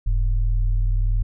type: tone pair together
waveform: sine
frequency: 40.36 / 101.7 Hz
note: E1 / G#2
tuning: -36 / -36 cents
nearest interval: octave + major third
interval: 1600 cents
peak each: -17 / -26 dBFS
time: 0.06-1.23 s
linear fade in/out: 10 ms
effects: none